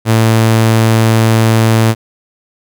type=tone; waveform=sawtooth; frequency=112.5 Hz; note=A2; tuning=39 cents sharp; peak=-3 dBFS; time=0.05-1.95 s; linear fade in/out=50 ms; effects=none